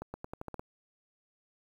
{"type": "accelerating click train", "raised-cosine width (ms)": 1, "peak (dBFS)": -25, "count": 8, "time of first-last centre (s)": [0.02, 0.595], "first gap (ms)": 120, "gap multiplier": 0.87, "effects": ["9-bit"]}